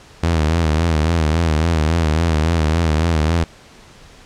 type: tone with vibrato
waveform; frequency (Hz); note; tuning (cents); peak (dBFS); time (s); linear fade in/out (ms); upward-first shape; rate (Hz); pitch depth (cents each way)
sawtooth; 80.4; E2; -43; -10; 0.23-3.44; 5; sine; 3.6; 96
effects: pink hiss -44 dBFS RMS until 4.25 s + low-pass 7000 Hz 12 dB/octave